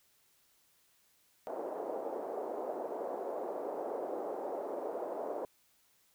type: band-pass noise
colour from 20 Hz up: white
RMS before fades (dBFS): -39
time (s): 1.47-5.45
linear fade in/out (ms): 0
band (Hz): 360 to 680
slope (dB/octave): 24
effects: white hiss -70 dBFS RMS until 6.14 s